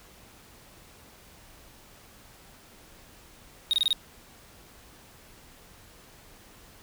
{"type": "tone bursts", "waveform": "triangle", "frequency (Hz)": 3735, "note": "A#7", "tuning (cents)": 3, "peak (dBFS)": -19, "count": 5, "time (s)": [3.71, 3.929], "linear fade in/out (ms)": 0, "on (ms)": 23, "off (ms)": 26, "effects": ["pink hiss -53 dBFS RMS until 6.82 s"]}